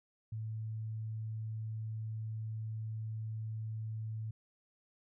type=tone; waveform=sine; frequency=110 Hz; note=A2; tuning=in tune; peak=-37 dBFS; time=0.32-4.31 s; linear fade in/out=5 ms; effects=none